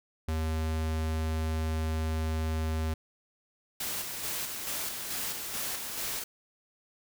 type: tone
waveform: square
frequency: 79.4 Hz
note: D#2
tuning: 36 cents sharp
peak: -29 dBFS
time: 0.28-2.94 s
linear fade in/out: 5 ms
type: noise with tremolo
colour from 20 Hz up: white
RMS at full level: -34 dBFS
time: 3.8-6.24 s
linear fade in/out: 5 ms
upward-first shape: square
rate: 2.3 Hz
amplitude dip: 35%
effects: none